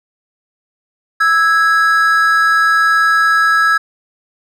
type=tone pair together; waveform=triangle; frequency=1315 / 1655.8 Hz; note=E6 / G#6; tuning=-5 / -6 cents; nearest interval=major third; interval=399 cents; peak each=-10 dBFS; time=1.2-3.78 s; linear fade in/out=10 ms; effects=none